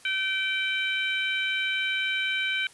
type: harmonic tone with a mistuned harmonic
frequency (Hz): 767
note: G5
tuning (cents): -38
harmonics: 2 / 3 / 4 / 5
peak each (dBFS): -30 / -28 / -31 / -38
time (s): 0.05-2.67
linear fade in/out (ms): 2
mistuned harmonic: 3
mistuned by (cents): +26
effects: white hiss -53 dBFS RMS until 2.73 s + resampled to 24000 Hz